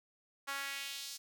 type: tone with high-pass filter sweep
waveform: sawtooth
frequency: 277.2 Hz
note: C#4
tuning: in tune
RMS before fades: -42 dBFS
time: 0.47-1.18 s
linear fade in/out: 20 ms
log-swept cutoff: 1200 to 5400 Hz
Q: 1.6
effects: none